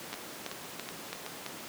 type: two click trains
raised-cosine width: 0.2 ms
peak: -21 / -18 dBFS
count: 4 / 5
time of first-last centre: 0.14-1.264 / 0.13-1.463 s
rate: 2.67 / 3 Hz
effects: pink hiss -43 dBFS RMS until 1.68 s + high-pass 200 Hz 12 dB/octave

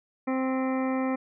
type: harmonic tone with a mistuned harmonic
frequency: 261.6 Hz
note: C4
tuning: in tune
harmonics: 1 / 2 / 3 / 4 / 5 / 7 / 8 / 9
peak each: -26 / -32 / -36 / -38 / -40 / -43 / -44 / -45 dBFS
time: 0.27-1.16 s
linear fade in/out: 10 ms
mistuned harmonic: 8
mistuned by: -28 cents
effects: none

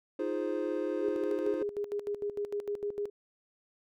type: chord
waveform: triangle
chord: F minor seventh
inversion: third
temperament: equal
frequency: 311.1 / 349.2 / 415.3 / 523.3 Hz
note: Eb4 / F4 / Ab4 / C5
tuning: 0 / 0 / 0 / 0 cents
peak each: -34 dBFS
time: 0.19-1.63 s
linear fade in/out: 5 ms
type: tone with tremolo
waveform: sine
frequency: 410 Hz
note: G#4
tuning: 22 cents flat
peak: -30 dBFS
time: 1.01-3.1 s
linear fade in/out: 5 ms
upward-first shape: square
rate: 6.6 Hz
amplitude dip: 75%
effects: none

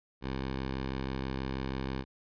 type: tone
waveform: 10% pulse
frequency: 66.2 Hz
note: C2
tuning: 21 cents sharp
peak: -25 dBFS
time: 0.21-2.05 s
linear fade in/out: 50 ms
effects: resampled to 11025 Hz

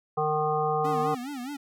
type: harmonic tone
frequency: 153 Hz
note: D#3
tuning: 29 cents flat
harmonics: 1 / 3 / 5 / 7 / 8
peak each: -33 / -28 / -27 / -33 / -32 dBFS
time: 0.17-1.15 s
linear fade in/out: 10 ms
type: tone with vibrato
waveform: square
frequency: 265.9 Hz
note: C4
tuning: 28 cents sharp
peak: -34 dBFS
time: 0.84-1.57 s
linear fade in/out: 10 ms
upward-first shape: sine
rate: 4.8 Hz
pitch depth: 170 cents each way
effects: none

